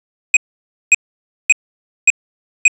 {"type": "tone bursts", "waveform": "square", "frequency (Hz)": 2506, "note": "D#7", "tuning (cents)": 12, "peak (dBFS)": -5, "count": 5, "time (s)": [0.34, 2.68], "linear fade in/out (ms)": 2, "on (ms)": 28, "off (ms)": 550, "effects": ["resampled to 22050 Hz"]}